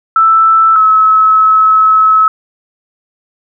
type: tone pair in turn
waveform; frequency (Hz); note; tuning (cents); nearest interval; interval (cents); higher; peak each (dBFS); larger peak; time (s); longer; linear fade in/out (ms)
sine; 1322 / 1292.6; E6 / E6; +5 / -34; unison; 39; first; -4; neither; 0.16-0.76 / 0.76-2.28; second; 2
effects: none